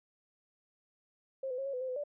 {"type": "tone with pitch steps", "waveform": "sine", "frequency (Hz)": [533, 503, 541, 552, 502, 519, 506, 583], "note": ["C5", "B4", "C#5", "C#5", "B4", "C5", "B4", "D5"], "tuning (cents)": [32, 32, -42, -7, 28, -14, 42, -13], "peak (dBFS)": -34, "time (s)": [1.43, 2.038], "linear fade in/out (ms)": 5, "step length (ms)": 76, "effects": []}